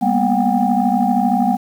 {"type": "tone cluster", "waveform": "sine", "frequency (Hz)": [198.8, 234.1, 246.9, 736, 794], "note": ["G3", "A#3", "B3", "F#5", "G5"], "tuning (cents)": [25, 8, 0, -9, 22], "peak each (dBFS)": -19, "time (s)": [0.01, 1.57], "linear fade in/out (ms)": 20, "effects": ["tanh soft clip ceiling -3 dBFS", "7-bit"]}